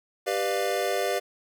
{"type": "chord", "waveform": "square", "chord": "G dominant seventh", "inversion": "none", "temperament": "equal with one note detuned", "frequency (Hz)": [392, 493.9, 597.6, 698.5], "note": ["G4", "B4", "D5", "F5"], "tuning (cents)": [0, 0, 30, 0], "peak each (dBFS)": -31, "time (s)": [0.26, 1.2], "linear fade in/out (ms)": 20, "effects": []}